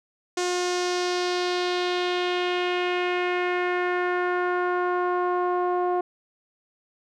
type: tone with low-pass filter sweep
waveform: sawtooth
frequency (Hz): 358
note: F4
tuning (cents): +43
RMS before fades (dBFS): -25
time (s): 0.37-6.01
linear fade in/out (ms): 5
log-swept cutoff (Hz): 6800 to 860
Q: 2.2
effects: none